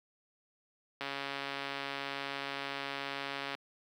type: click train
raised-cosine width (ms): 0.3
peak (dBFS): -21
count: 354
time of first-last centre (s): 1.01-3.55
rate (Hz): 139
effects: high-pass 200 Hz 12 dB/octave + 10-bit